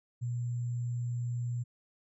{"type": "tone with sample-and-hold", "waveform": "sine", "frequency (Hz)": 121, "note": "B2", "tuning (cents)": -35, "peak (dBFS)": -31, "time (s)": [0.21, 1.64], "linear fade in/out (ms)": 20, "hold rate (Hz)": 7350, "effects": ["resampled to 22050 Hz"]}